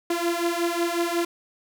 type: beating tone pair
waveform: sawtooth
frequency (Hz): 339.5 / 345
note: F4 / F4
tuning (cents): -49 / -21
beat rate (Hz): 5.5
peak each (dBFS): -22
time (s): 0.1-1.25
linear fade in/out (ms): 5
effects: none